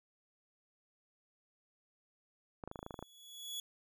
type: clicks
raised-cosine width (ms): 1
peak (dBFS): -29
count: 11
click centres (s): 2.638 / 2.676 / 2.714 / 2.758 / 2.791 / 2.829 / 2.864 / 2.908 / 2.942 / 2.991 / 3.026
type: tone with exponential growth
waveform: sawtooth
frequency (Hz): 3384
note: G#7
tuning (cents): +32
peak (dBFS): -35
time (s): 2.72-3.6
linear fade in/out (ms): 2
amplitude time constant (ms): 190
effects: none